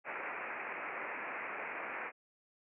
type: low-pass noise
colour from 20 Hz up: white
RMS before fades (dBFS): -41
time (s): 0.04-2.12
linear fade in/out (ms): 50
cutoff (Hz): 2500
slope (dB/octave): 96
effects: high-pass 400 Hz 12 dB/octave